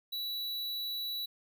square tone, 3934 Hz, B7, 7 cents flat, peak -35 dBFS, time 0.12-1.26 s, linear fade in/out 10 ms, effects none

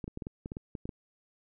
clicks, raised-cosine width 3 ms, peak -25 dBFS, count 11, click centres 0.042 / 0.079 / 0.174 / 0.222 / 0.269 / 0.459 / 0.519 / 0.569 / 0.752 / 0.855 / 0.892 s, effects none

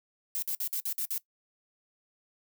violet noise bursts, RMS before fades -32 dBFS, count 7, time 0.35-1.179 s, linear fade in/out 0 ms, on 73 ms, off 53 ms, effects noise-tail reverb RT60 0.1 s tail -19 dB re dry

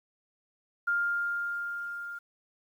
sine tone with level ramp, 1403 Hz, F6, 8 cents sharp, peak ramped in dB -24 to -37 dBFS, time 0.87-2.19 s, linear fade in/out 10 ms, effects 10-bit

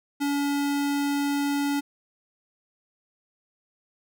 square tone, 284.6 Hz, C#4, 46 cents sharp, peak -24 dBFS, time 0.2-1.81 s, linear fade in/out 20 ms, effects none

